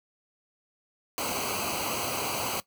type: noise with comb filter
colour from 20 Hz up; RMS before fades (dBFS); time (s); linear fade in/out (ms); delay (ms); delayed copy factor
pink; -31; 1.18-2.6; 0; 0.56; -0.85
effects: noise-tail reverb RT60 0.1 s tail -18 dB re dry + high-pass 60 Hz 12 dB/octave